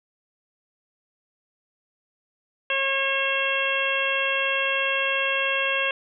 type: harmonic tone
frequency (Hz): 543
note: C#5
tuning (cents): -36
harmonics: 1 / 2 / 3 / 4 / 5 / 6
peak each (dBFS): -29 / -31 / -28 / -31 / -25 / -31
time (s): 2.7-5.91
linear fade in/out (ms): 2
effects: none